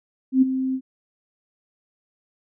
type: tone with ADSR envelope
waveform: sine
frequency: 261.6 Hz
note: C4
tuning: in tune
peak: -10 dBFS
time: 0.32-0.81 s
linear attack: 99 ms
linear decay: 18 ms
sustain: -11 dB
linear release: 65 ms
effects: none